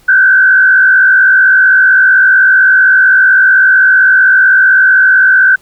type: tone with frequency modulation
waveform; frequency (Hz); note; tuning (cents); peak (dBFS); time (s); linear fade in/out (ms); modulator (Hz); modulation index
sine; 1533; G6; -39; -3; 0.08-5.56; 10; 55.7; 0.95
effects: pink hiss -47 dBFS RMS until 5.61 s